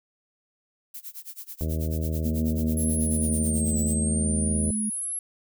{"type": "noise with tremolo", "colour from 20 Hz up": "violet", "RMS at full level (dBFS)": -37, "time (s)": [0.94, 3.94], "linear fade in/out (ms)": 5, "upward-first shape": "sine", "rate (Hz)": 9.2, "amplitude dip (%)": 95}
{"type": "harmonic tone", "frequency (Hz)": 79.2, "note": "D#2", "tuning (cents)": 31, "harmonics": [1, 2, 3, 4, 5, 6, 7, 8], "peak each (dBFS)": [-26, -32, -36, -38, -40, -42, -43, -44], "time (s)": [1.61, 4.71], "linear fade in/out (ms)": 0}
{"type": "tone with pitch glide", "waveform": "sine", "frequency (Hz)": [233.1, 213.8], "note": ["A#3", "A3"], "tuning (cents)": [0, -49], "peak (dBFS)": -26, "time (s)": [2.25, 4.9], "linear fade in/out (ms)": 10, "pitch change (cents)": -149, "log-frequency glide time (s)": [2.75, 4.36]}
{"type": "linear two-way sweep", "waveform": "sine", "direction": "down then up", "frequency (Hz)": [11175, 7902, 11175], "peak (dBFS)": -28, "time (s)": [2.77, 5.19], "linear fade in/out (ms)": 2, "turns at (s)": 3.8}
{"effects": []}